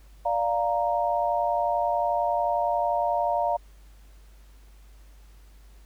sine chord, Bb major, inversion first, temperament equal, 587.3 / 698.5 / 932.3 Hz, D5 / F5 / Bb5, 0 / 0 / 0 cents, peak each -28 / -25 / -27 dBFS, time 0.25-3.57 s, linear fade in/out 10 ms, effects added 50 Hz sine -48 dBFS peak until 5.85 s + pink hiss -61 dBFS RMS until 5.85 s

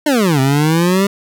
25% pulse exponential two-way sweep, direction down then up, 313 to 130.81 to 202 Hz, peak -7 dBFS, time 0.06-1.07 s, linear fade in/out 5 ms, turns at 0.4 s, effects none

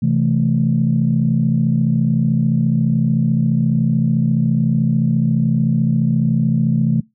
sine chord, A minor, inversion first, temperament equal, 130.81 / 164.81 / 220 Hz, C3 / E3 / A3, 0 / 0 / 0 cents, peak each -17 dBFS, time 0.02-7.01 s, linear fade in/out 10 ms, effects noise-tail reverb RT60 0.2 s tail -23 dB re dry + tanh soft clip ceiling -4 dBFS

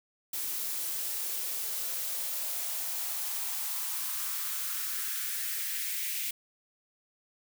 blue noise with high-pass filter sweep, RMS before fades -34 dBFS, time 0.33-6.31 s, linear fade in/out 5 ms, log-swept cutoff 270 to 2300 Hz, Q 2.7, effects none

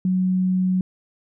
sine tone, 185 Hz, F#3, in tune, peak -17 dBFS, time 0.05-0.81 s, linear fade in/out 2 ms, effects none

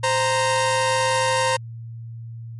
sawtooth tone pair together, 521.9 / 930 Hz, C5 / A#5, -4 / -4 cents, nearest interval minor seventh, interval 1000 cents, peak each -17 dBFS, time 0.03-1.57 s, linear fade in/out 10 ms, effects added 115 Hz sine -32 dBFS peak until 2.59 s + MP3 48 kbps

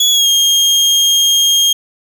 30% pulse tone with pitch glide, 3380 to 3231 Hz, G#7 to G#7, +30 to -48 cents, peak -6 dBFS, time 0-1.73 s, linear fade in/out 5 ms, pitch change -78 cents, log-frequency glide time 0.11-0.28 s, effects none

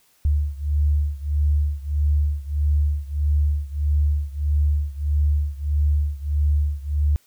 sine beating tone pair, 73 / 74.6 Hz, D2 / D2, -10 / +28 cents, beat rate 1.6 Hz, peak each -20 / -22 dBFS, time 0.25-7.16 s, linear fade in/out 0 ms, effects white hiss -60 dBFS RMS until 7.26 s

